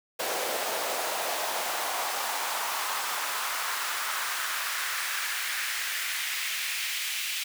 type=noise with high-pass filter sweep; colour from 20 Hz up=pink; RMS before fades=-31 dBFS; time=0.19-7.44 s; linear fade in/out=10 ms; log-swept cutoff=530 to 2600 Hz; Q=2; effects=none